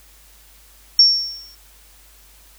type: tone with exponential decay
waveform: sine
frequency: 5480 Hz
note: F8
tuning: 34 cents flat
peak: -5 dBFS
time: 0.99-1.55 s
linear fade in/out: 2 ms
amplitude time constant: 120 ms
effects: added 50 Hz sine -50 dBFS peak until 2.58 s + white hiss -50 dBFS RMS until 2.58 s